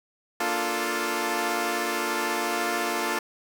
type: chord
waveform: 10% pulse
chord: Bb major seventh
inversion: none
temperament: equal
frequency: 233.1 / 293.7 / 349.2 / 440 Hz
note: Bb3 / D4 / F4 / A4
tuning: 0 / 0 / 0 / 0 cents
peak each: -25 / -25 / -20 / -23 dBFS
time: 0.4-3.19 s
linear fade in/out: 5 ms
effects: none

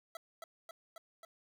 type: tone with echo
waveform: 25% pulse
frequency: 659.3 Hz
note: E5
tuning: in tune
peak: -39 dBFS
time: 0.15-0.17 s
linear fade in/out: 2 ms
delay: 270 ms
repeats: 4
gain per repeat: -2 dB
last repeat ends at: 1.25 s
effects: none

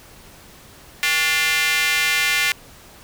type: tone with high-pass filter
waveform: square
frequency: 160 Hz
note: D#3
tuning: 49 cents sharp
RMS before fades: -19 dBFS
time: 1.03-2.52 s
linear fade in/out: 0 ms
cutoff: 2100 Hz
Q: 2.4
effects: pink hiss -45 dBFS RMS until 3.03 s

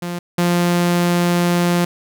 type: tone pair in turn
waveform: sawtooth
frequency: 174.61 / 174.61 Hz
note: F3 / F3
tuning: 0 / 0 cents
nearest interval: unison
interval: 0 cents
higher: neither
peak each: -19 / -10 dBFS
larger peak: second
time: 0.02-0.19 / 0.38-1.85 s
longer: second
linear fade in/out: 5 ms
effects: none

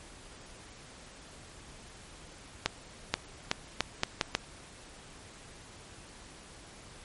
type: accelerating click train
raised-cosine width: 0.2 ms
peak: -8 dBFS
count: 7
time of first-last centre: 2.66-4.35 s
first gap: 480 ms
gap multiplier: 0.78
effects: pink hiss -51 dBFS RMS until 7.04 s + MP3 48 kbps

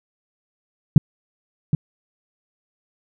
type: tone with echo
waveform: sine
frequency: 149.9 Hz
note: D3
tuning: 36 cents sharp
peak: -3 dBFS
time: 0.96-0.98 s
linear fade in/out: 2 ms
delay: 770 ms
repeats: 1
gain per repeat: -10 dB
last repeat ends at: 1.75 s
effects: none

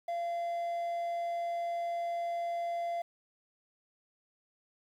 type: tone with quantisation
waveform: triangle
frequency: 686 Hz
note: F5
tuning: 31 cents flat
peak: -30 dBFS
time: 0.08-3.02 s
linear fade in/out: 5 ms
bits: 10
effects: none

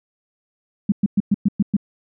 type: tone bursts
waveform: sine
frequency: 202.2 Hz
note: G#3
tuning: 46 cents flat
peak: -12 dBFS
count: 7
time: 0.89-1.767 s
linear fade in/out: 5 ms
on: 31 ms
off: 110 ms
effects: none

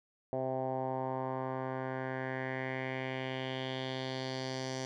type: tone with low-pass filter sweep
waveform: 10% pulse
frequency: 130.81 Hz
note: C3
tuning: in tune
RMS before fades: -37 dBFS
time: 0.33-4.85 s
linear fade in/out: 0 ms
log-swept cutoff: 660 to 5800 Hz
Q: 3.1
effects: none

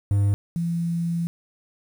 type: tone pair in turn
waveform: triangle / sine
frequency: 100.7 / 169.36 Hz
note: G2 / E3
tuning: +47 / +47 cents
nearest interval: major sixth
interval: 900 cents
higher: second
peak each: -15 / -22 dBFS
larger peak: first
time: 0.11-0.34 / 0.56-1.27 s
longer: second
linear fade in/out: 0 ms
effects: 8-bit

